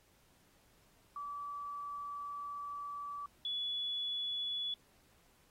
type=tone pair in turn; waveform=sine; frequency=1153 / 3413 Hz; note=D6 / G#7; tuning=-32 / +47 cents; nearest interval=octave + perfect fifth; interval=1879 cents; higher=second; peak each=-40 / -35 dBFS; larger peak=second; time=1.16-3.26 / 3.45-4.74 s; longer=first; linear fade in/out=2 ms; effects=pink hiss -69 dBFS RMS until 5.5 s + AAC 48 kbps